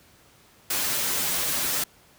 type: noise with comb filter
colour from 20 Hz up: white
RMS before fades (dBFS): -26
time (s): 0.7-1.84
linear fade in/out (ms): 5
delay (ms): 9.2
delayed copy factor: -0.8
effects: pink hiss -56 dBFS RMS until 2.18 s + high-pass 60 Hz 12 dB/octave